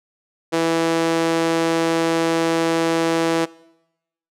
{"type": "tone with high-pass filter", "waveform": "sawtooth", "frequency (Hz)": 164.81, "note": "E3", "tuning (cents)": 0, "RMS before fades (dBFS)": -19, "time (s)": [0.52, 3.46], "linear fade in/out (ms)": 20, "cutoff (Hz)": 390, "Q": 2, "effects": ["noise-tail reverb RT60 0.9 s tail -22 dB re dry", "low-pass 9000 Hz 12 dB/octave"]}